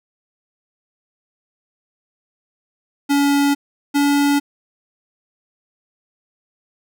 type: tone pair in turn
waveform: square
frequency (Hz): 283.4 / 285.4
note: C#4 / D4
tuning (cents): +38 / -49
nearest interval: unison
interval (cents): 13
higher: second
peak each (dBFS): -14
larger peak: neither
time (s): 3.09-3.55 / 3.94-4.4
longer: neither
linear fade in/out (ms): 20
effects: none